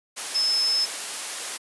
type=tone in noise; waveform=sine; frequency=5210 Hz; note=E8; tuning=21 cents flat; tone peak=-20 dBFS; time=0.34-0.86 s; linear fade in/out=20 ms; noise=white; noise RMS=-31 dBFS; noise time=0.16-1.58 s; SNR=+8 dB; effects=high-pass 400 Hz 12 dB/octave + resampled to 24000 Hz